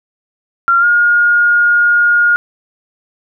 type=tone with pitch glide; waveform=sine; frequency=1379 to 1426.8 Hz; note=F6 to F6; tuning=-22 to +37 cents; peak=-7 dBFS; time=0.68-2.36 s; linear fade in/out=0 ms; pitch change=+59 cents; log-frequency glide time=0.8-0.85 s; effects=none